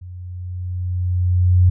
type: tone with level ramp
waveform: sine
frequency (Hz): 90.1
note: F#2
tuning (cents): -45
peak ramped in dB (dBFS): -32 to -8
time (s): 0.01-1.7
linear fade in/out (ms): 10
effects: none

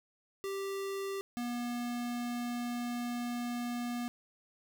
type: tone pair in turn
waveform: square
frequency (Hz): 392 / 241.1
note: G4 / B3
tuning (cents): 0 / -41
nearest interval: minor sixth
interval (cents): 841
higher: first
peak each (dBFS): -36 / -35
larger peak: second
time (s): 0.44-1.21 / 1.37-4.08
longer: second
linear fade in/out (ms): 0
effects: 11-bit

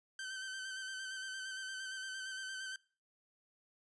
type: tone with vibrato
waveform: sawtooth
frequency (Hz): 1542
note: G6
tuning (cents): -29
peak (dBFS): -38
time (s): 0.19-2.76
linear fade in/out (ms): 2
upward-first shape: square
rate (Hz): 8.7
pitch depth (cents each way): 23
effects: noise-tail reverb RT60 0.4 s tail -23 dB re dry + resampled to 22050 Hz

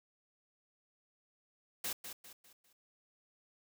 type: noise with echo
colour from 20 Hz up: white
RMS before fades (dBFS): -38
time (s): 1.84-1.93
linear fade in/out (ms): 5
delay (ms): 200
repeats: 4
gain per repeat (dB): -8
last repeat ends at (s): 2.73
effects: none

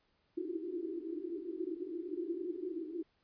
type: band-pass noise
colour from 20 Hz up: pink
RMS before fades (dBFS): -40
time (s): 0.37-3.03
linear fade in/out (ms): 10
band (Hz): 320 to 370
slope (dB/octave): 96
effects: pink hiss -75 dBFS RMS until 3.23 s + resampled to 11025 Hz

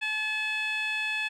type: tone with band-pass filter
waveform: 15% pulse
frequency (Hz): 860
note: A5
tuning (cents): -40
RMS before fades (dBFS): -30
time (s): 0.01-1.29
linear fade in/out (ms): 20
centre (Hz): 2400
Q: 2.3
effects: none

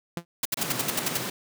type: tone with exponential decay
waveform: sawtooth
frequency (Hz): 171.1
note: F3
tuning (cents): -35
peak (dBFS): -21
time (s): 0.17-0.25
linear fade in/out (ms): 2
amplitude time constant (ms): 16
type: noise bursts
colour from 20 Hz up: white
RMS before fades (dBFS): -25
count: 9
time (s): 0.43-1.174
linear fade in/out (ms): 5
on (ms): 24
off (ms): 66
type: high-pass noise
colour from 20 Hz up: pink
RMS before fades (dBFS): -32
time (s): 0.57-1.3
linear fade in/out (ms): 5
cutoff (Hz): 120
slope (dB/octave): 48
effects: none

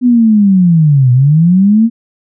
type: linear two-way sweep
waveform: sine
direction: down then up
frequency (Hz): 252.7 to 121.6 to 234.5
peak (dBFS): -4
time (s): 0.01-1.9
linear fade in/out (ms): 50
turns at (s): 1.12
effects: none

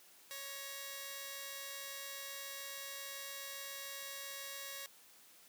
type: tone pair together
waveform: 5% pulse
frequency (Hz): 554.4 / 1896.8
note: C#5 / A#6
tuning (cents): 0 / +30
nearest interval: octave + major sixth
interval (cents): 2130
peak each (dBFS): -35 / -37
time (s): 0.31-4.86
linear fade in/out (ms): 0
effects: white hiss -62 dBFS RMS until 5.48 s + high-pass 150 Hz 12 dB/octave

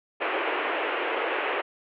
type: band-pass noise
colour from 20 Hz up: pink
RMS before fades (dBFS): -28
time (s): 0.2-1.62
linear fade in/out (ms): 20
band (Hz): 340 to 2900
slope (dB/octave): 48
effects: none

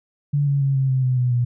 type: tone with pitch steps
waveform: sine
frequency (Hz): 144.1 / 140.65 / 137.28 / 133.98 / 130.77 / 127.64 / 124.58 / 121.59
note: D3 / C#3 / C#3 / C3 / C3 / C3 / B2 / B2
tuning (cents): -33 / +26 / -16 / +41 / -1 / -43 / +15 / -27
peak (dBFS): -16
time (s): 0.33-1.45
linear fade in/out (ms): 10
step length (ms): 140
effects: none

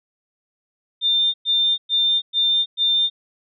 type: tone bursts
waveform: sine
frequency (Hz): 3602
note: A7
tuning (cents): +40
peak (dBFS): -15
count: 5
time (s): 1.01-3.1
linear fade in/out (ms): 50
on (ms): 330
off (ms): 110
effects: none

